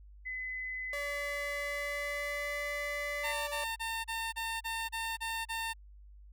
sine tone, 2022 Hz, B6, 40 cents sharp, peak -36 dBFS, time 0.25-3.33 s, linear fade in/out 20 ms
sawtooth tone with pitch glide, 574 to 581 Hz, D5 to D5, -40 to -19 cents, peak -34 dBFS, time 0.93-3.64 s, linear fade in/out 2 ms, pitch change +21 cents, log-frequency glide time 1.61-2.62 s
15% pulse tone bursts, 905 Hz, A5, 48 cents sharp, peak -28 dBFS, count 9, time 3.23-5.736 s, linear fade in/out 20 ms, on 250 ms, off 32 ms
effects added 50 Hz sine -51 dBFS peak until 6.32 s

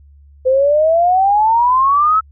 sine exponential sweep, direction up, 508 to 1315 Hz, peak -9 dBFS, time 0.45-2.21 s, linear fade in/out 20 ms, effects added 71 Hz sine -41 dBFS peak until 2.31 s

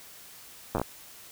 slowing click train, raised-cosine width 1 ms, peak -14 dBFS, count 6, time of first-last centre 0.75-0.816 s, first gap 9 ms, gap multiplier 1.19, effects white hiss -49 dBFS RMS until 1.31 s

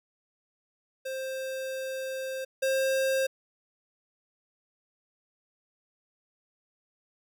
square tone pair in turn, 527 / 531.9 Hz, C5 / C5, +12 / +28 cents, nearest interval unison, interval 16 cents, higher second, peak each -33 / -25 dBFS, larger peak second, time 1.05-2.45 / 2.62-3.27 s, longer first, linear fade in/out 10 ms, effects none

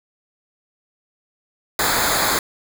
pink noise with comb filter, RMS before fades -19 dBFS, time 1.79-2.39 s, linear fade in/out 2 ms, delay 0.35 ms, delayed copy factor -0.8, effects none

